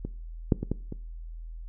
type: clicks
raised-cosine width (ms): 3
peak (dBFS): -20 / -7 / -17 / -14 / -22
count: 5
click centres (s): 0.05 / 0.522 / 0.63 / 0.716 / 0.924
effects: noise-tail reverb RT60 0.4 s tail -20 dB re dry + added 41 Hz sine -37 dBFS peak until 1.68 s